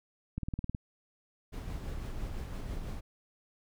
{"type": "click train", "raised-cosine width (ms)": 5, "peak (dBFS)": -22, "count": 8, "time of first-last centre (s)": [0.38, 0.748], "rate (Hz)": 19}
{"type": "noise with tremolo", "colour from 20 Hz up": "brown", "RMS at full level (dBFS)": -37, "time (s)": [1.52, 3.01], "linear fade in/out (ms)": 20, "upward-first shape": "sine", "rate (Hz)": 6, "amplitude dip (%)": 30}
{"effects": []}